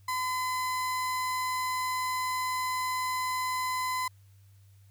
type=tone; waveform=35% pulse; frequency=1016 Hz; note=B5; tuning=49 cents sharp; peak=-27 dBFS; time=0.08-4.08 s; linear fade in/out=5 ms; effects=added 98 Hz sine -54 dBFS peak until 4.9 s + white hiss -69 dBFS RMS until 4.9 s